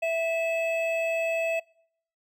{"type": "tone pair together", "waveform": "triangle", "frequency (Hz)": [659.3, 2596], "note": ["E5", "E7"], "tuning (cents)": [0, -27], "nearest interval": "2 octaves", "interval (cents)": 2373, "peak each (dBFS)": [-23, -29], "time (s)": [0.02, 1.6], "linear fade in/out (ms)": 10, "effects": ["noise-tail reverb RT60 0.7 s tail -26 dB re dry"]}